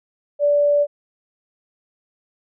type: tone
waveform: sine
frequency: 581 Hz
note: D5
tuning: 19 cents flat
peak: -13 dBFS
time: 0.39-0.87 s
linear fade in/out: 50 ms
effects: none